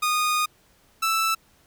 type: tone pair in turn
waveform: sawtooth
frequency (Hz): 1232 / 1321.2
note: D#6 / E6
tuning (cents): -17 / +4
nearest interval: minor second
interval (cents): 121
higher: second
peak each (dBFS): -17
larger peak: neither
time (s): 0.02-0.46 / 1.02-1.35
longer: first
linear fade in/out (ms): 10
effects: pink hiss -60 dBFS RMS until 1.66 s